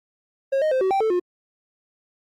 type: tone with pitch steps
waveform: triangle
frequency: 542 / 620 / 520 / 378.7 / 781 / 440.4 / 357.1 Hz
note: C#5 / D#5 / C5 / F#4 / G5 / A4 / F4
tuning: -39 / -6 / -11 / +40 / -7 / +2 / +39 cents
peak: -16 dBFS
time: 0.52-1.199 s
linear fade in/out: 10 ms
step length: 97 ms
effects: Opus 48 kbps